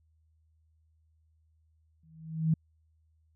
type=tone with exponential growth; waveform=sine; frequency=159.9 Hz; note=D#3; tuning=48 cents sharp; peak=-20 dBFS; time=2.03-2.54 s; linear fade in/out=5 ms; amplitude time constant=110 ms; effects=added 79 Hz sine -65 dBFS peak until 3.35 s